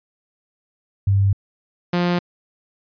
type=tone pair in turn; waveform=sine / sawtooth; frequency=98.7 / 175.86 Hz; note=G2 / F3; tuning=+12 / +12 cents; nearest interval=minor seventh; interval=1000 cents; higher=second; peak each=-13 dBFS; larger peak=neither; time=1.07-1.33 / 1.93-2.19 s; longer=neither; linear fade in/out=5 ms; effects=resampled to 11025 Hz